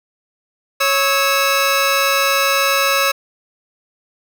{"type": "tone pair together", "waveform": "15% pulse", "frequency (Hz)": [552.3, 1300], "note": ["C#5", "E6"], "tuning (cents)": [-6, -24], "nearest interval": "octave + minor third", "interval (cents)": 1482, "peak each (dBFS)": -10, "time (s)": [0.8, 3.12], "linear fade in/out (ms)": 10, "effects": []}